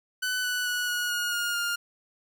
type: tone with pitch steps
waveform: sawtooth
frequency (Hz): 1500 / 1484.5 / 1469.1 / 1453.9 / 1438.9 / 1424 / 1409.3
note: F#6 / F#6 / F#6 / F#6 / F#6 / F6 / F6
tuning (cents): +23 / +5 / -13 / -31 / -49 / +33 / +15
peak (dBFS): -23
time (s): 0.22-1.76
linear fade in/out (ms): 10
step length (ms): 220
effects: none